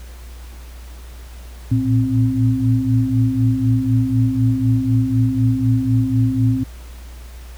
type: tone cluster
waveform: sine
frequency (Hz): 113.2 / 117.2 / 262.5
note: A2 / A#2 / C4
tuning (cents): +50 / +10 / +6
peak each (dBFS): -18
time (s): 1.71-6.64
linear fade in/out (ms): 10
effects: added 60 Hz sine -33 dBFS peak until 7.57 s + pink hiss -45 dBFS RMS until 7.57 s